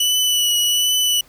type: tone with vibrato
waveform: sawtooth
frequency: 2960 Hz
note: F#7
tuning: in tune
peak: -12 dBFS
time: 0-1.21 s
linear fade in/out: 5 ms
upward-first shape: triangle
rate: 1.3 Hz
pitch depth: 26 cents each way
effects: pink hiss -51 dBFS RMS until 1.28 s